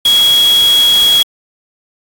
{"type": "tone in noise", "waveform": "sine", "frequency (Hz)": 3322, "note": "G#7", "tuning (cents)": 0, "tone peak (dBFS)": -6, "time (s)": [0.05, 1.23], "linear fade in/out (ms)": 5, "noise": "white", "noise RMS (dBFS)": -19, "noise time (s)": [0.05, 1.23], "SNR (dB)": 10, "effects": ["AAC 64 kbps"]}